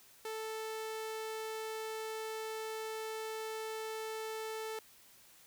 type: tone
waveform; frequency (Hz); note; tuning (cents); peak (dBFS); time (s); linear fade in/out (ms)
sawtooth; 440; A4; 0; -35; 0.25-4.79; 2
effects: white hiss -61 dBFS RMS until 5.46 s